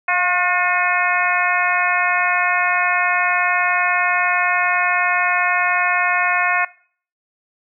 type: harmonic tone with a mistuned harmonic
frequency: 360.2 Hz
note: F#4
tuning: 46 cents flat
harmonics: 2 / 3 / 4 / 5 / 6 / 7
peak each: -22 / -22 / -22 / -22 / -22 / -22 dBFS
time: 0.08-6.65 s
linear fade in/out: 5 ms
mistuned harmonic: 2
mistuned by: -28 cents
effects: noise-tail reverb RT60 0.5 s tail -21 dB re dry